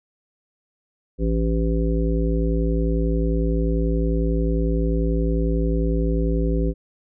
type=harmonic tone; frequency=55.6 Hz; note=A1; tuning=19 cents sharp; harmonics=1 / 3 / 5 / 7 / 9; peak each=-20 / -25 / -27 / -28 / -30 dBFS; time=1.18-6.74 s; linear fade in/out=50 ms; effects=none